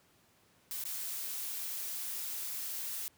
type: noise with dropouts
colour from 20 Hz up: blue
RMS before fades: -39 dBFS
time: 0.71-3.08 s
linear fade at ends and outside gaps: 0 ms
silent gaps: 0.839-0.853 s
effects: pink hiss -67 dBFS RMS until 3.17 s + high-pass 80 Hz 12 dB/octave